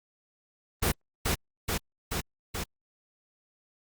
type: noise with echo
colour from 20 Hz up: pink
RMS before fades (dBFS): -25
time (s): 0.82-0.92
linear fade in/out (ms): 10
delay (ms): 430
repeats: 4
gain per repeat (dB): -2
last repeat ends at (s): 2.64
effects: Opus 24 kbps